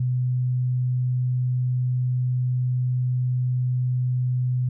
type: tone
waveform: sine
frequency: 125.8 Hz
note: B2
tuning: 32 cents sharp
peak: -20 dBFS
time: 0-4.69 s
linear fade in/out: 5 ms
effects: none